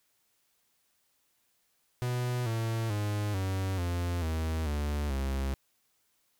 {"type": "tone with pitch steps", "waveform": "45% pulse", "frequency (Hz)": [123.47, 113.22, 103.83, 95.21, 87.31, 80.06, 73.42, 67.32], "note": ["B2", "A2", "G#2", "G2", "F2", "D#2", "D2", "C2"], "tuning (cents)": [0, 50, 0, -50, 0, 50, 0, 50], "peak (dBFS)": -29, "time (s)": [2.02, 5.54], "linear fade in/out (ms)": 0, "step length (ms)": 440, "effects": ["white hiss -73 dBFS RMS until 6.39 s"]}